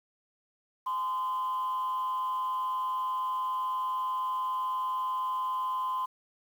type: tone with frequency modulation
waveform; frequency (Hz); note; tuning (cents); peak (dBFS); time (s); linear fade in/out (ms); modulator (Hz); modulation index
sine; 1028; C6; -31; -27; 0.86-6.06; 10; 187; 0.32
effects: tanh soft clip ceiling -26 dBFS + 9-bit